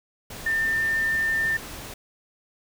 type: tone in noise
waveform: sine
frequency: 1797 Hz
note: A6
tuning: 36 cents sharp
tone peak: -21 dBFS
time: 0.46-1.57 s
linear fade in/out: 5 ms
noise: pink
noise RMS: -38 dBFS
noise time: 0.3-1.94 s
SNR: +14 dB
effects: none